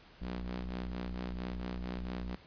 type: ring-modulated tone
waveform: sawtooth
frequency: 61.6 Hz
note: B1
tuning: 4 cents flat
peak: -30 dBFS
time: 0.21-2.36 s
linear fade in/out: 10 ms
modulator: 121 Hz
effects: pink hiss -58 dBFS RMS until 2.46 s + resampled to 11025 Hz